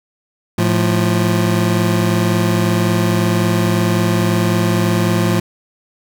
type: tone pair together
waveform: 25% pulse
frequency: 109.14 / 174.61 Hz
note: A2 / F3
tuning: -14 / 0 cents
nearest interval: minor sixth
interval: 814 cents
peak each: -12 dBFS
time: 0.58-5.4 s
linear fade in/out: 5 ms
effects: none